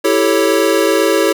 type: chord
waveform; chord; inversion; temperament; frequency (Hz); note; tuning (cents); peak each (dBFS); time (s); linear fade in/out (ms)
square; A dominant seventh; second; equal; 329.6 / 392 / 440 / 554.4; E4 / G4 / A4 / C#5; 0 / 0 / 0 / 0; -17; 0.04-1.33; 10
effects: none